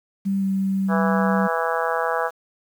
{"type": "tone with pitch glide", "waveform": "sine", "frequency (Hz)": [195.7, 193.34], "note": ["G3", "G3"], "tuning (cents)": [-3, -24], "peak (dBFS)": -19, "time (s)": [0.25, 1.48], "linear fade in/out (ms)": 20, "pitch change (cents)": -21, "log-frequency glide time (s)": [0.39, 0.45]}
{"type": "harmonic tone", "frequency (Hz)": 164.81, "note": "E3", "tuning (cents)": 0, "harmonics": [3, 4, 5, 6, 7, 8, 9, 10], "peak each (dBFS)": [-26, -27, -28, -29, -29, -30, -31, -31], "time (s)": [0.88, 2.31], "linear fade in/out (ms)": 50}
{"effects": ["8-bit"]}